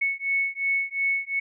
sine beating tone pair, 2207 / 2209.8 Hz, C#7 / C#7, -8 / -6 cents, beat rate 2.8 Hz, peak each -26 dBFS, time 0.01-1.4 s, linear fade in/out 10 ms, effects none

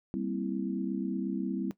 sine chord, C dominant seventh, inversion second, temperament equal, 196 / 233.1 / 261.6 / 329.6 Hz, G3 / Bb3 / C4 / E4, 0 / 0 / 0 / 0 cents, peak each -34 / -38 / -35 / -36 dBFS, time 0.14-1.71 s, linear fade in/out 0 ms, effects noise-tail reverb RT60 0.1 s tail -17 dB re dry

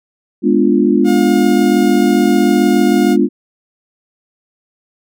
sine chord, G# diminished seventh, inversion none, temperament equal, 207.7 / 246.9 / 293.7 / 349.2 Hz, G#3 / B3 / D4 / F4, 0 / 0 / 0 / 0 cents, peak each -14 dBFS, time 0.42-3.29 s, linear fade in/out 50 ms
sawtooth tone, 715 Hz, F5, 41 cents sharp, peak -16 dBFS, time 1.04-3.17 s, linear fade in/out 50 ms
effects none

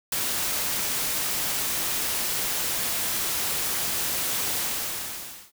white noise with ADSR envelope, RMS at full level -25 dBFS, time 0.12-5.52 s, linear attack 4 ms, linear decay 8 ms, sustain -2 dB, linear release 940 ms, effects none

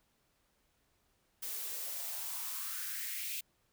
blue noise with high-pass filter sweep, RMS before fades -40 dBFS, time 1.42-3.41 s, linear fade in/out 10 ms, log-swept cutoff 330 to 2700 Hz, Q 3.9, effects pink hiss -75 dBFS RMS until 3.72 s

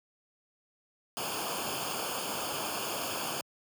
pink noise with comb filter, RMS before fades -35 dBFS, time 1.17-3.41 s, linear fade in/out 0 ms, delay 0.51 ms, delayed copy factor -0.85, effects high-pass 100 Hz 12 dB/octave

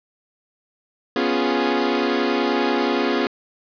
sawtooth chord, C# dominant seventh, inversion third, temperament equal, 246.9 / 277.2 / 349.2 / 415.3 Hz, B3 / C#4 / E#4 / G#4, 0 / 0 / 0 / 0 cents, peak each -20 dBFS, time 1.16-3.27 s, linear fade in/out 2 ms, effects resampled to 11025 Hz + 7-bit

